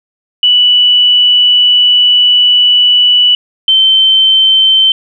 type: tone pair in turn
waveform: sine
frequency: 2960 / 3097 Hz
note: F#7 / G7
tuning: 0 / -22 cents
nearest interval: minor second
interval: 78 cents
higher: second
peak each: -4 dBFS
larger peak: neither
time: 0.43-3.35 / 3.68-4.92 s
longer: first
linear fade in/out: 2 ms
effects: none

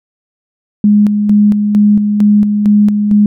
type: tone with tremolo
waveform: sine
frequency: 207.7 Hz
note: G#3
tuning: in tune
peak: -4 dBFS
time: 0.84-3.26 s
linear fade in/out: 2 ms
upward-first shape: square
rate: 2.2 Hz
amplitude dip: 45%
effects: none

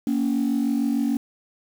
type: tone pair together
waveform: sine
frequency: 233.3 / 280 Hz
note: A#3 / C#4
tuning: +2 / +18 cents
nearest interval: minor third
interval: 316 cents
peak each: -21 dBFS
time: 0.07-1.17 s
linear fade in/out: 2 ms
effects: tanh soft clip ceiling -16 dBFS + 7-bit

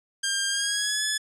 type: tone with pitch glide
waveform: 10% pulse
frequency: 1600 to 1714.8 Hz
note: G6 to A6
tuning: +35 to -45 cents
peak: -15 dBFS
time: 0.23-1.18 s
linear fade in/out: 10 ms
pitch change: +120 cents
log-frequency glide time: 0.49-1.04 s
effects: resampled to 22050 Hz

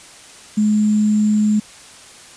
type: tone with sample-and-hold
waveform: sine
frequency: 211.9 Hz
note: G#3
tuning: 35 cents sharp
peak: -12 dBFS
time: 0.57-1.6 s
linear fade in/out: 10 ms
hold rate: 7350 Hz
effects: white hiss -41 dBFS RMS until 2.36 s + resampled to 22050 Hz

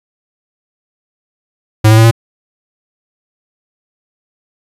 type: tone with pitch steps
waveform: square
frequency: 108.2 / 110.35 / 112.53 / 114.77 Hz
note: A2 / A2 / A2 / A#2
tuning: -29 / +5 / +39 / -27 cents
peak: -4 dBFS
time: 1.84-2.112 s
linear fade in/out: 10 ms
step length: 68 ms
effects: resampled to 32000 Hz

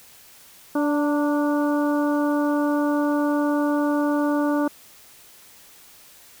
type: harmonic tone with a mistuned harmonic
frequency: 292 Hz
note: D4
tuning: 10 cents flat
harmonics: 1 / 2 / 3 / 4 / 5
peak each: -20 / -26 / -30 / -32 / -34 dBFS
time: 0.75-4.68 s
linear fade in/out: 5 ms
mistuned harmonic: 3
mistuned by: +37 cents
effects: white hiss -49 dBFS RMS until 6.4 s

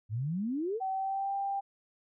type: exponential sweep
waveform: sine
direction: up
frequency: 100 to 489.8 Hz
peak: -30 dBFS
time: 0.09-0.81 s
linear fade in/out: 50 ms
type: tone with pitch glide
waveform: sine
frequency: 764 to 791.4 Hz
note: G5 to G5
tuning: -45 to +16 cents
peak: -30 dBFS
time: 0.8-1.61 s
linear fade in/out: 20 ms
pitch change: +61 cents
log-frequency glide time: 0.9-1.34 s
effects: none

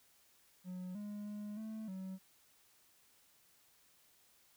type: tone with pitch steps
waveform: triangle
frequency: 182.4 / 207 / 208.2 / 218.9 / 188.9 Hz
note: F#3 / G#3 / G#3 / A3 / F#3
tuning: -24 / -5 / +5 / -9 / +36 cents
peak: -40 dBFS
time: 0.64-2.19 s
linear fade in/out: 50 ms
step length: 310 ms
effects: white hiss -69 dBFS RMS until 4.56 s

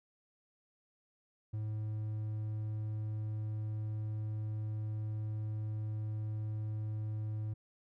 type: tone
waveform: triangle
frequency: 107.6 Hz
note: A2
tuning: 38 cents flat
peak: -33 dBFS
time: 1.53-7.54 s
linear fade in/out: 10 ms
effects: none

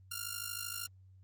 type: ring-modulated tone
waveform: 5% pulse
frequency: 1399 Hz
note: F6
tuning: 3 cents sharp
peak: -24 dBFS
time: 0.11-0.87 s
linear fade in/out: 5 ms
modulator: 26.5 Hz
effects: added 94 Hz sine -56 dBFS peak until 1.23 s + Opus 32 kbps

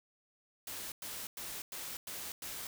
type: noise bursts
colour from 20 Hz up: white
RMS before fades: -43 dBFS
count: 6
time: 0.67-2.67 s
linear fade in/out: 2 ms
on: 250 ms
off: 100 ms
effects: none

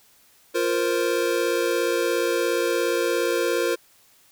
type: chord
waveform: square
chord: F suspended fourth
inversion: none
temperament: equal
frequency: 349.2 / 466.2 / 523.3 Hz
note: F4 / Bb4 / C5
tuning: 0 / 0 / 0 cents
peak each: -26 / -25 / -27 dBFS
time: 0.54-3.76 s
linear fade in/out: 20 ms
effects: white hiss -57 dBFS RMS until 4.31 s

